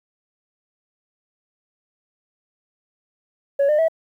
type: tone with pitch steps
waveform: sine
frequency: 559 / 602.6 / 649.6 Hz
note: C#5 / D5 / E5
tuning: +14 / +44 / -26 cents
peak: -12 dBFS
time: 3.59-3.884 s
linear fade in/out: 10 ms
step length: 98 ms
effects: tanh soft clip ceiling -13 dBFS + 9-bit